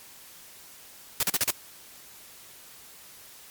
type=noise bursts; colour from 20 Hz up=white; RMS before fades=-24 dBFS; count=5; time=1.2-1.506 s; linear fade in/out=2 ms; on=30 ms; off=39 ms; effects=white hiss -49 dBFS RMS until 3.5 s + MP3 96 kbps